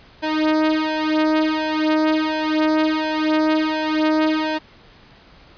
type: tone with flanger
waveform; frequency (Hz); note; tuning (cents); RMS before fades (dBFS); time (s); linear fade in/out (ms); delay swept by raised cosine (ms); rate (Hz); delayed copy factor
sawtooth; 311.1; D#4; 0; -19; 0.22-4.59; 20; 2 to 3.4; 1.4; +0.95
effects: pink hiss -48 dBFS RMS until 5.57 s + resampled to 11025 Hz